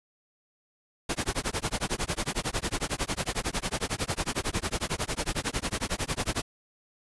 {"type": "noise with tremolo", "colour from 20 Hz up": "pink", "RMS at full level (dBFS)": -27, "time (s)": [1.09, 6.42], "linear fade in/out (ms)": 5, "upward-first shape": "sine", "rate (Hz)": 11, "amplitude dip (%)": 100, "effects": ["resampled to 24000 Hz"]}